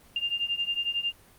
sine beating tone pair, 2794 / 2805 Hz, F7 / F7, 0 / +7 cents, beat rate 11 Hz, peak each -31 / -29 dBFS, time 0.16-1.12 s, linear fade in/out 2 ms, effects pink hiss -56 dBFS RMS until 1.38 s + Opus 32 kbps

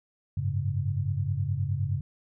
sine chord, F# suspended second, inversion none, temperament equal with one note detuned, 94.22 / 103.83 / 138.59 Hz, F#2 / G#2 / C#3, +32 / 0 / 0 cents, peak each -30 dBFS, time 0.37-2.01 s, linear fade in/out 5 ms, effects none

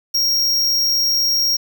square tone, 5588 Hz, F8, in tune, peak -15 dBFS, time 0.14-1.57 s, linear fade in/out 10 ms, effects 7-bit

